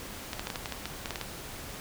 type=clicks; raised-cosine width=0.2 ms; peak=-16 dBFS; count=12; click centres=0.332 / 0.395 / 0.471 / 0.502 / 0.558 / 0.658 / 0.723 / 0.856 / 1.058 / 1.107 / 1.158 / 1.213 s; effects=pink hiss -42 dBFS RMS until 1.8 s